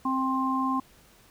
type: harmonic tone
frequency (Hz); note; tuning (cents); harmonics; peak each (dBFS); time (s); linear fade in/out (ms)
263.5; C4; +12; 1 / 3 / 4; -27 / -34 / -27; 0.05-0.8; 5
effects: pink hiss -57 dBFS RMS until 1.3 s